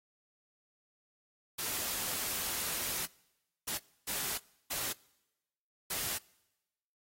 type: noise bursts at uneven times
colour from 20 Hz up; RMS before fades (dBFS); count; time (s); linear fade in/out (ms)
white; -36; 5; 1.58-3.06 / 3.67-3.78 / 4.07-4.38 / 4.7-4.93 / 5.9-6.18; 10
effects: noise-tail reverb RT60 1.0 s tail -24 dB re dry + AAC 48 kbps